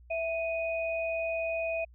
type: tone pair together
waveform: sine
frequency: 659.3 / 2489 Hz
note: E5 / D#7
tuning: 0 / 0 cents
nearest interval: octave + major seventh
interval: 2300 cents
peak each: -30 / -35 dBFS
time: 0.1-1.85 s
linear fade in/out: 10 ms
effects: added 60 Hz sine -52 dBFS peak until 1.94 s